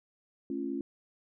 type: chord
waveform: sine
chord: A augmented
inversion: none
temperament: just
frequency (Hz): 220 / 275 / 343.8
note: A3 / C#4 / E#4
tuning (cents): 0 / -14 / -27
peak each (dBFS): -40 / -34 / -37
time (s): 0.5-0.81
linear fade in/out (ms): 2
effects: none